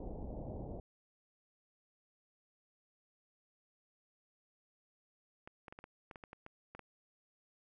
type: low-pass noise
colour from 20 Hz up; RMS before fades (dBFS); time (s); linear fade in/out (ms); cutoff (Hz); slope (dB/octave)
pink; -44; 0-0.8; 2; 790; 48
type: clicks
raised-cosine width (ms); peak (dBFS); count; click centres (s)
0.5; -34; 12; 5.475 / 5.682 / 5.725 / 5.789 / 5.841 / 6.112 / 6.158 / 6.238 / 6.331 / 6.464 / 6.75 / 6.793
effects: none